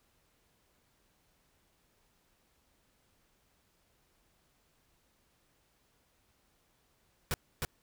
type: noise with echo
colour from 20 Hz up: pink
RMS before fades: -32 dBFS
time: 7.31-7.34 s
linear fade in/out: 0 ms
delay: 310 ms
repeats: 1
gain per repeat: -2 dB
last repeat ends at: 7.65 s
effects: pink hiss -72 dBFS RMS until 7.82 s